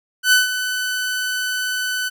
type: tone with ADSR envelope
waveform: sawtooth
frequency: 1503 Hz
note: F#6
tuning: 27 cents sharp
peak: -6 dBFS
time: 0.23-2.1 s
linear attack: 91 ms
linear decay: 150 ms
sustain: -11 dB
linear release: 25 ms
effects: none